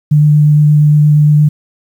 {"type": "tone with vibrato", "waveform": "sine", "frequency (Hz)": 149.5, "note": "D3", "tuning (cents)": 31, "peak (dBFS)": -4, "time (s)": [0.11, 1.49], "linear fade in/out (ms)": 10, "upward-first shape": "sine", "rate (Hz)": 8.6, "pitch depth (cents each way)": 10, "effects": ["7-bit"]}